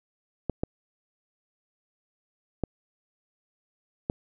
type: clicks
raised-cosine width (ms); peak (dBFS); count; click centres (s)
2; -13; 4; 0.497 / 0.635 / 2.637 / 4.099
effects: none